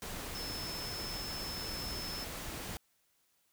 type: tone in noise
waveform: sine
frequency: 5260 Hz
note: E8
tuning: 5 cents flat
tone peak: -41 dBFS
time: 0.35-2.24 s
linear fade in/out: 0 ms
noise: pink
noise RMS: -42 dBFS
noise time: 0.02-2.77 s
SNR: -2 dB
effects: white hiss -74 dBFS RMS until 3.52 s